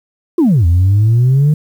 sine exponential two-way sweep, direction down then up, 370 to 82.41 to 154.4 Hz, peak -5 dBFS, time 0.38-1.54 s, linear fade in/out 5 ms, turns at 0.66 s, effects tanh soft clip ceiling -5 dBFS + 7-bit

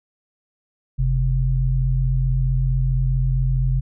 sine tone pair together, 46.25 / 130.81 Hz, F#1 / C3, 0 / 0 cents, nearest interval octave + tritone, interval 1800 cents, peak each -19 dBFS, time 0.98-3.81 s, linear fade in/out 20 ms, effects none

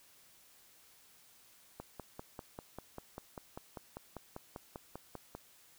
click train, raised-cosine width 1 ms, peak -29 dBFS, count 19, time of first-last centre 1.8-5.35 s, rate 5.07 Hz, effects white hiss -63 dBFS RMS until 5.78 s

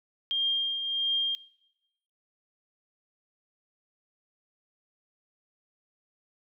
sine tone with tremolo, 3207 Hz, G7, 39 cents sharp, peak -23 dBFS, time 0.31-1.35 s, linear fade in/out 0 ms, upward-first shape triangle, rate 1.5 Hz, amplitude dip 55%, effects noise-tail reverb RT60 0.9 s tail -21 dB re dry

